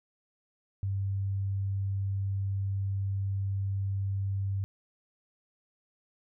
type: tone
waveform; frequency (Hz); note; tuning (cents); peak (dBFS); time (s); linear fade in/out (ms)
sine; 98; G2; 0; -28; 0.83-4.64; 0
effects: none